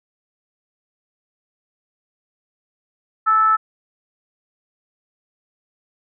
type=tone with frequency modulation; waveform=sine; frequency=1311 Hz; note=E6; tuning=10 cents flat; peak=-12 dBFS; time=3.26-3.57 s; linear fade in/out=20 ms; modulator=447 Hz; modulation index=0.3; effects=none